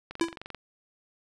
click train, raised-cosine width 0.3 ms, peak -23 dBFS, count 11, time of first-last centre 0.11-0.547 s, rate 22.9 Hz
square tone with exponential decay, 333.9 Hz, E4, 22 cents sharp, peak -20 dBFS, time 0.21-0.36 s, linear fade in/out 2 ms, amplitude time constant 31 ms
effects resampled to 22050 Hz

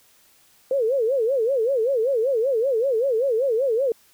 sine tone with vibrato, 493.9 Hz, B4, in tune, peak -18 dBFS, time 0.71-3.92 s, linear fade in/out 2 ms, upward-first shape sine, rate 5.2 Hz, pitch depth 220 cents each way, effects white hiss -57 dBFS RMS until 4.13 s

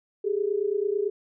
sine tone pair together, 393.9 / 422.9 Hz, G4 / G#4, +8 / +31 cents, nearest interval minor second, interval 123 cents, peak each -26 dBFS, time 0.24-1.1 s, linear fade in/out 10 ms, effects none

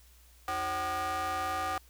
40% pulse ring-modulated tone, 225.5 Hz, A3, 43 cents sharp, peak -27 dBFS, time 0.48-1.78 s, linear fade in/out 2 ms, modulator 985 Hz, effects added 60 Hz sine -57 dBFS peak until 1.89 s + white hiss -62 dBFS RMS until 1.89 s

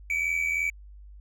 triangle tone pair together, 2281 / 2364 Hz, C#7 / D7, +49 / +11 cents, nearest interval minor second, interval 62 cents, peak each -24 / -29 dBFS, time 0.1-0.7 s, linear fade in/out 2 ms, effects added 50 Hz sine -44 dBFS peak until 1.2 s

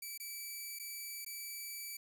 5% pulse tone with dropouts, 2310 Hz, D7, 29 cents flat, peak -33 dBFS, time 0.02-1.97 s, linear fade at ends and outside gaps 5 ms, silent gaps 0.178-0.199 / 0.789-0.796 / 1.249-1.262 s, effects none

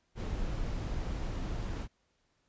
brown noise, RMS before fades -35 dBFS, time 0.15-1.88 s, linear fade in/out 50 ms, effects pink hiss -75 dBFS RMS until 2.48 s + resampled to 16000 Hz

